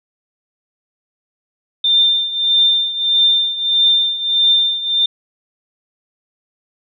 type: tone with tremolo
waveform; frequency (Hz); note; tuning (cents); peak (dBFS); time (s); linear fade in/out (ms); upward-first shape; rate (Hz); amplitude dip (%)
sine; 3593; A7; +36; -8; 1.84-5.06; 5; triangle; 1.6; 80
effects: none